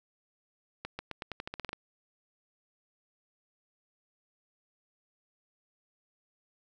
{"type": "accelerating click train", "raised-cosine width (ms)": 0.3, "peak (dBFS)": -21, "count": 12, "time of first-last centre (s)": [0.85, 1.731], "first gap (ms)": 140, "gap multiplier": 0.88, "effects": []}